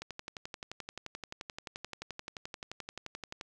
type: click train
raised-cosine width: 0.2 ms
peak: -23 dBFS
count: 40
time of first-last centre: 0.02-3.411 s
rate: 11.5 Hz
effects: none